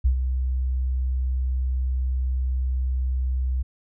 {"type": "tone with ADSR envelope", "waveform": "sine", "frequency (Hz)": 64, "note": "C2", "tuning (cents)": -38, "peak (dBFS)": -14, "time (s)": [0.04, 3.63], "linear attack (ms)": 16, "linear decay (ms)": 93, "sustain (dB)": -7, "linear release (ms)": 14, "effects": []}